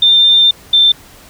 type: tone pair in turn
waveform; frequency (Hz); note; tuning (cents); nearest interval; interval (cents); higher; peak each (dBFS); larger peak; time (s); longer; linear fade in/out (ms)
sine; 3596 / 3565; A7 / A7; +37 / +22; unison; 15; first; -5; neither; 0.02-0.51 / 0.73-0.92; first; 5
effects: pink hiss -40 dBFS RMS until 1.29 s